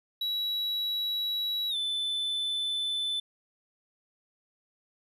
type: tone with pitch glide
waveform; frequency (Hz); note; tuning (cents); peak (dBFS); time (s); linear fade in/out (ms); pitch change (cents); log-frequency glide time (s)
triangle; 3900 to 3515; B7 to A7; -23 to -2; -27; 0.21-3.2; 5; -179; 1.69-1.76
effects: none